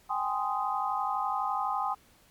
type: chord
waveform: sine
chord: Ab major seventh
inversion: third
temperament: just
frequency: 778.7 / 830.6 / 1038.3 / 1245.9 Hz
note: G5 / Ab5 / C6 / Eb6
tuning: -12 / 0 / -14 / +2 cents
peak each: -33 dBFS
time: 0.09-1.95 s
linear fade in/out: 20 ms
effects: pink hiss -61 dBFS RMS until 2.3 s + MP3 96 kbps